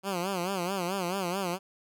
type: tone with vibrato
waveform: 10% pulse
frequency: 185 Hz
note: F#3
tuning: in tune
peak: -21 dBFS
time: 0.03-1.59 s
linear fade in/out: 50 ms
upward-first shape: sine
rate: 4.6 Hz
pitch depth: 130 cents each way
effects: none